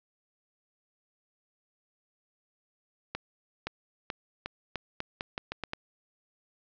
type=accelerating click train; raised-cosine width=0.3 ms; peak=-17 dBFS; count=11; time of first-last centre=3.15-5.734 s; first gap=520 ms; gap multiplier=0.83; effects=resampled to 16000 Hz + 9-bit